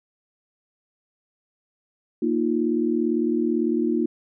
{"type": "chord", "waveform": "sine", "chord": "Bb suspended fourth", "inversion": "none", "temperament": "equal with one note detuned", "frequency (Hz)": [233.1, 311.1, 351], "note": ["Bb3", "Eb4", "F4"], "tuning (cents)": [0, 0, 9], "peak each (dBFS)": -24, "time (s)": [2.22, 4.06], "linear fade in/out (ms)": 5, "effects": []}